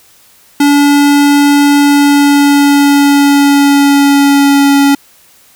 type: tone with pitch glide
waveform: square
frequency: 286.7 to 280.3 Hz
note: D4 to C#4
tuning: -42 to +19 cents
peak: -5 dBFS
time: 0.6-4.95 s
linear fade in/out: 5 ms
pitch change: -39 cents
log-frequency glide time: 1.78-4.77 s
effects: white hiss -44 dBFS RMS until 5.55 s